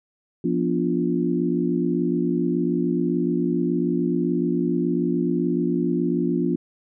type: harmonic tone with a mistuned harmonic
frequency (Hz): 58.27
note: A#1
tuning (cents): 0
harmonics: 3 / 4 / 5 / 6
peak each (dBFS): -25 / -25 / -25 / -25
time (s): 0.44-6.56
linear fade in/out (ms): 5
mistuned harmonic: 4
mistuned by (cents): +82
effects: none